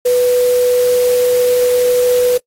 sine tone in noise, 493.9 Hz, B4, in tune, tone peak -9 dBFS, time 0.05-2.38 s, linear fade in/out 10 ms, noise white, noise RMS -26 dBFS, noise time 0.05-2.38 s, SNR +14 dB, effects noise-tail reverb RT60 0.1 s tail -24 dB re dry + AAC 48 kbps

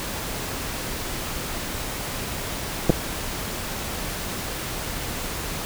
clicks, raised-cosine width 2 ms, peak -3 dBFS, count 2, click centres 2.896 / 2.902 s, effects pink hiss -30 dBFS RMS until 5.65 s

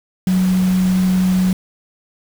sine tone in noise, 185 Hz, F#3, in tune, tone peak -12 dBFS, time 0.27-1.53 s, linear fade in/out 2 ms, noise pink, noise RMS -30 dBFS, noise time 0.27-1.53 s, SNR +15 dB, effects none

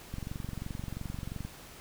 click train, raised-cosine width 5 ms, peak -25 dBFS, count 31, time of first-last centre 0.14-1.45 s, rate 22.9 Hz, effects pink hiss -50 dBFS RMS until 1.8 s

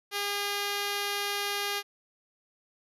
5% pulse tone, 405.9 Hz, G#4, 40 cents flat, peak -18 dBFS, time 0.11-1.83 s, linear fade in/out 50 ms, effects resampled to 32000 Hz

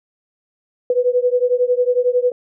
sine beating tone pair, 490.1 / 501.1 Hz, B4 / B4, -13 / +25 cents, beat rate 11 Hz, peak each -16 / -17 dBFS, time 0.9-2.32 s, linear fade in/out 2 ms, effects none

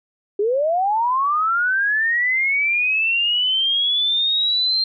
sine linear sweep, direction up, 391.4 to 4186 Hz, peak -16 dBFS, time 0.39-4.84 s, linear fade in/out 5 ms, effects none

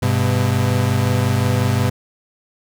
35% pulse tone pair together, 100 / 125.63 Hz, G2 / B2, +35 / +30 cents, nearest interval major third, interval 395 cents, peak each -16 dBFS, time 0.02-1.9 s, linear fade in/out 10 ms, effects none

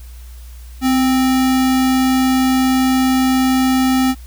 sine tone with sample-and-hold, 258.6 Hz, C4, 20 cents flat, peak -11 dBFS, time 0.81-4.15 s, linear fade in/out 50 ms, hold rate 1050 Hz, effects added 60 Hz sine -32 dBFS peak until 4.26 s + white hiss -47 dBFS RMS until 4.26 s

